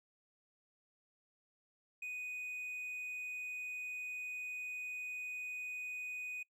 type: tone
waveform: triangle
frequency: 2488 Hz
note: D#7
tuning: 1 cent flat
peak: -39 dBFS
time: 2.02-6.43 s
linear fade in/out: 5 ms
effects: noise-tail reverb RT60 0.1 s tail -23 dB re dry